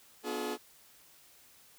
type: chord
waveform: sawtooth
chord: B diminished seventh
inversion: none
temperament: just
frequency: 246.9 / 296.3 / 355.6 / 426.7 Hz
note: B3 / D4 / F4 / Ab4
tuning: 0 / +15 / +31 / +47 cents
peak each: -37 / -38 / -36 / -33 dBFS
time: 0.23-0.58 s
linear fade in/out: 50 ms
effects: white hiss -60 dBFS RMS until 1.78 s

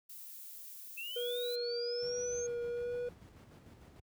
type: noise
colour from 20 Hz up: violet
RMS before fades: -49 dBFS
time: 0.09-1.56 s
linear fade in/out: 10 ms
type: linear sweep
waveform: sine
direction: up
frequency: 2598 to 6500 Hz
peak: -40 dBFS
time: 0.97-2.47 s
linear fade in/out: 10 ms
type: tone with vibrato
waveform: triangle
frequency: 481.9 Hz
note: B4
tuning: 43 cents flat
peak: -33 dBFS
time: 1.16-3.09 s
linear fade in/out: 5 ms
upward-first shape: sine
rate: 1.2 Hz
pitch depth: 20 cents each way
type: noise with tremolo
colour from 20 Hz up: brown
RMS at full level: -50 dBFS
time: 2.02-4 s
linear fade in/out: 5 ms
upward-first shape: square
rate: 6.7 Hz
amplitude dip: 35%
effects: high-pass 80 Hz 12 dB/octave

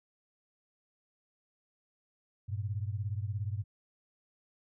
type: beating tone pair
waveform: sine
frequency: 98 / 115 Hz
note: G2 / A#2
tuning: 0 / -23 cents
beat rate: 17 Hz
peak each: -34 / -37 dBFS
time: 2.48-3.64 s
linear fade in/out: 20 ms
effects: none

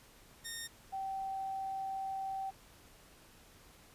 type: tone pair in turn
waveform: 10% pulse / sine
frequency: 1840 / 773.6 Hz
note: A#6 / G5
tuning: -23 / -23 cents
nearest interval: octave + minor third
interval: 1500 cents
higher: first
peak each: -32 / -36 dBFS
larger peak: first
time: 0.44-0.68 / 0.92-2.51 s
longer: second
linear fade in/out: 20 ms
effects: pink hiss -60 dBFS RMS until 3.94 s + resampled to 32000 Hz

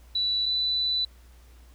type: tone pair in turn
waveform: sine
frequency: 3951 / 3981 Hz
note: B7 / B7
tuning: 0 / +13 cents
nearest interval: unison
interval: 13 cents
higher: second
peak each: -23 dBFS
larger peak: neither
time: 0.15-0.46 / 0.46-1.05 s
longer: second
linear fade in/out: 5 ms
effects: added 60 Hz sine -49 dBFS peak until 1.74 s + pink hiss -60 dBFS RMS until 1.74 s

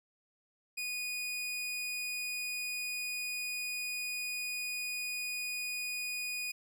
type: tone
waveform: sawtooth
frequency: 2475 Hz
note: D#7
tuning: 10 cents flat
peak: -32 dBFS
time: 0.77-6.52 s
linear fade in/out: 10 ms
effects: none

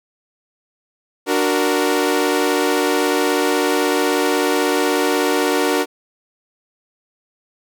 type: chord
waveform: sawtooth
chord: D augmented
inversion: none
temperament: equal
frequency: 293.7 / 370 / 466.2 Hz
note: D4 / F#4 / A#4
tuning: 0 / 0 / 0 cents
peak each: -16 dBFS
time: 1.26-5.86 s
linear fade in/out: 50 ms
effects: none

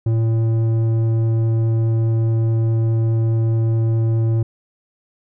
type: tone with low-pass filter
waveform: square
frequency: 113.1 Hz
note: A2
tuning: 48 cents sharp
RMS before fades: -17 dBFS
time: 0.06-4.43 s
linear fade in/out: 5 ms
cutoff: 360 Hz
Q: 0.61
effects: none

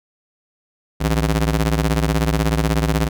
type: ring-modulated tone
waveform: sawtooth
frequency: 109.5 Hz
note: A2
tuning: 8 cents flat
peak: -9 dBFS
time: 1-3.09 s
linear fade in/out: 20 ms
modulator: 46.6 Hz
effects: none

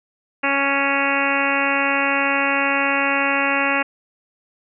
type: harmonic tone with a mistuned harmonic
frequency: 277.9 Hz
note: C#4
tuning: 4 cents sharp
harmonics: 1 / 2 / 3 / 4 / 5 / 6 / 7 / 8 / 9 / 10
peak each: -26 / -26 / -26 / -26 / -26 / -26 / -26 / -26 / -26 / -26 dBFS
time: 0.43-3.83 s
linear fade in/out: 10 ms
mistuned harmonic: 10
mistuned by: -19 cents
effects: none

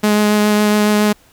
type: tone with vibrato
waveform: sawtooth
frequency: 209.9 Hz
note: G#3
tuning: 19 cents sharp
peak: -7 dBFS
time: 0.03-1.13 s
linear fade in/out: 10 ms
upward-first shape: triangle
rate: 7.2 Hz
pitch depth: 13 cents each way
effects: pink hiss -50 dBFS RMS until 1.32 s

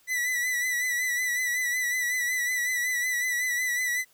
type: tone with vibrato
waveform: 45% pulse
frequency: 1975.5 Hz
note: B6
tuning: in tune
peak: -25 dBFS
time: 0.07-4.05 s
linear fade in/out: 50 ms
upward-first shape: sine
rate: 5.4 Hz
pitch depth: 43 cents each way
effects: white hiss -62 dBFS RMS until 4.13 s

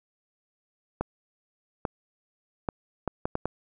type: clicks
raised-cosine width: 1 ms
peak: -13 dBFS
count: 7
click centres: 1.01 / 1.852 / 2.688 / 3.077 / 3.255 / 3.354 / 3.456 s
effects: none

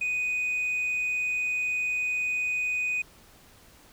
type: tone with tanh clipping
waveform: sine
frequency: 2489 Hz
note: D#7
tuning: in tune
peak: -26 dBFS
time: 0.01-3.02 s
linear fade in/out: 5 ms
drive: 1 dB
effects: pink hiss -55 dBFS RMS until 3.92 s

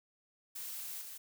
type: noise with level steps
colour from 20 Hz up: blue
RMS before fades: -43 / -47 dBFS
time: 0.55-1.18 s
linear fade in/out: 10 ms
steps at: 1.01 s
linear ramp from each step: 5 ms
effects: none

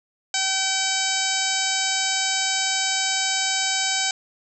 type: harmonic tone with a mistuned harmonic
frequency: 768 Hz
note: G5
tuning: 36 cents flat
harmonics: 1 / 2 / 3 / 4 / 5 / 6 / 7 / 8 / 9 / 10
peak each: -30 / -30 / -30 / -30 / -30 / -30 / -30 / -30 / -30 / -30 dBFS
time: 0.34-4.11 s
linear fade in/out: 2 ms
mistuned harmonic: 7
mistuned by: -37 cents
effects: none

